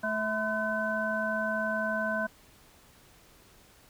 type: harmonic tone with a mistuned harmonic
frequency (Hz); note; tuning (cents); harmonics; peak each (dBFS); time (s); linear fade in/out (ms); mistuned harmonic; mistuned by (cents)
217.1; A3; -23; 1 / 3 / 5 / 7; -35 / -32 / -37 / -31; 0.03-2.27; 10; 5; -110
effects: pink hiss -58 dBFS RMS until 3.89 s